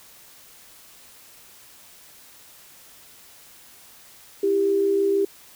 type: tone pair together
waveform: sine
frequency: 329.6 / 395.9 Hz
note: E4 / G4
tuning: 0 / +17 cents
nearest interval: minor third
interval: 317 cents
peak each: -27 / -18 dBFS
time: 4.43-5.25 s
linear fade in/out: 5 ms
effects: white hiss -49 dBFS RMS until 5.55 s